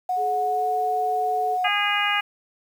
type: tone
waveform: sine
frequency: 732 Hz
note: F#5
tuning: 19 cents flat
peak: -21 dBFS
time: 0.09-1.68 s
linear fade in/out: 5 ms
type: tone with pitch glide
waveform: sine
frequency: 425.2 to 434.1 Hz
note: G#4 to A4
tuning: +41 to -23 cents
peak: -28 dBFS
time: 0.16-1.58 s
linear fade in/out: 50 ms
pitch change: +36 cents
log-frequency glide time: 0.47-0.67 s
type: harmonic tone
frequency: 410 Hz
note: G#4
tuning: 22 cents flat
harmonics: 2 / 3 / 4 / 5 / 6 / 7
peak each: -27 / -27 / -27 / -27 / -27 / -27 dBFS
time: 1.64-2.21 s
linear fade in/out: 10 ms
effects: 8-bit